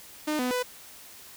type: tone with pitch steps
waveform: sawtooth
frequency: 304.2 / 250.4 / 497.9 Hz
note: D#4 / B3 / B4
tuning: -39 / +24 / +14 cents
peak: -22 dBFS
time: 0.27-0.63 s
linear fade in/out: 10 ms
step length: 120 ms
effects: white hiss -48 dBFS RMS until 1.36 s